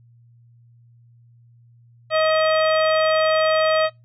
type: harmonic tone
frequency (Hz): 631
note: D#5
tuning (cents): +24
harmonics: 1 / 2 / 3 / 4 / 5 / 6 / 7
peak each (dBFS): -17 / -23 / -27 / -29 / -31 / -33 / -34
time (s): 2.1-3.9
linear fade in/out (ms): 50
effects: noise-tail reverb RT60 0.2 s tail -21 dB re dry + added 118 Hz sine -49 dBFS peak until 4.04 s